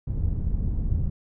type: low-pass noise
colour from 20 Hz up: pink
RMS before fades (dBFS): -25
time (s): 0.07-1.1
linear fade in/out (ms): 5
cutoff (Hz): 120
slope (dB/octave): 12
effects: none

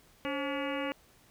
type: harmonic tone with a mistuned harmonic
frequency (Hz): 284.5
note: C#4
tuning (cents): +45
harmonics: 1 / 2 / 3 / 4 / 5 / 6 / 7 / 8 / 9 / 10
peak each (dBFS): -36 / -36 / -43 / -42 / -45 / -46 / -44 / -44 / -47 / -44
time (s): 0.25-0.92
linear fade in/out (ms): 0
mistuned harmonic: 2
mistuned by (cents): -100
effects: pink hiss -62 dBFS RMS until 1.3 s

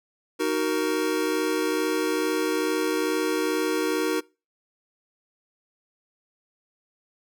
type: chord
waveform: square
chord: D# minor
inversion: none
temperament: just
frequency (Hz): 311.1 / 373.4 / 466.7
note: D#4 / F#4 / A#4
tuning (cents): 0 / +16 / +2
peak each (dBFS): -28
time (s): 0.39-4.21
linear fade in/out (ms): 20
effects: noise-tail reverb RT60 0.3 s tail -24 dB re dry

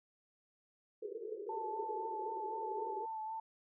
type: band-pass noise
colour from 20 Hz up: white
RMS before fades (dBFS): -44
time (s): 1.02-3.06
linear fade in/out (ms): 10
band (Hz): 370 to 470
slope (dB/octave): 96
type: tone with vibrato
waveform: sine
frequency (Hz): 880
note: A5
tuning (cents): 0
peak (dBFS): -39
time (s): 1.49-3.4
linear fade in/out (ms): 5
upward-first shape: sine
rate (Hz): 3.9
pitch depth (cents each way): 25
effects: none

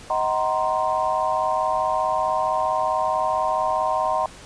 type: chord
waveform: sine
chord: C half-diminished seventh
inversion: first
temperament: just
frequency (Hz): 627.9 / 753.5 / 941.9 / 1046.5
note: Eb5 / Gb5 / Bb5 / C6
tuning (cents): +16 / +31 / +18 / 0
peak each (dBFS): -25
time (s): 0.1-4.26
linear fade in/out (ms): 2
effects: pink hiss -43 dBFS RMS until 4.45 s + resampled to 22050 Hz

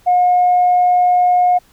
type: tone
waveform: sine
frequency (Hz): 719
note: F#5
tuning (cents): -50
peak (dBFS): -8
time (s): 0.06-1.59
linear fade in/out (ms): 20
effects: tanh soft clip ceiling -5 dBFS + pink hiss -52 dBFS RMS until 1.72 s

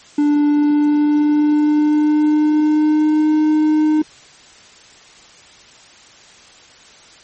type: tone with pitch glide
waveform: triangle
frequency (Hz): 293.7 to 307.2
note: D4 to D#4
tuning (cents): 0 to -22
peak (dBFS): -9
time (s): 0.18-4.02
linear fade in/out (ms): 5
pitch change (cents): +78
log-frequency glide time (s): 0.48-3.31
effects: white hiss -44 dBFS RMS until 7.23 s + MP3 32 kbps

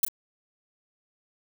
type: noise with echo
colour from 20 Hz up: violet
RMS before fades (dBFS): -21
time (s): 0.03-0.05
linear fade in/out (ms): 2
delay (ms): 34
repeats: 1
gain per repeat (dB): -12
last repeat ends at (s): 0.084
effects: none

